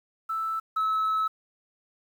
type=tone pair in turn; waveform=sine; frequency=1318.5 / 1297.3 Hz; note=E6 / E6; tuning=0 / -28 cents; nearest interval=unison; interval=28 cents; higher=first; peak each=-26 / -21 dBFS; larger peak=second; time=0.29-0.6 / 0.76-1.28 s; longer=second; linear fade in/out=10 ms; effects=tanh soft clip ceiling -21 dBFS + 9-bit